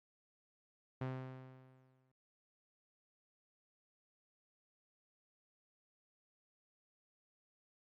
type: tone with exponential decay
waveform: sawtooth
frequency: 130 Hz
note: C3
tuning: 11 cents flat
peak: -33 dBFS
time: 1.01-2.12 s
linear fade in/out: 5 ms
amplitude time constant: 240 ms
effects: low-pass 2000 Hz 12 dB/octave + Opus 48 kbps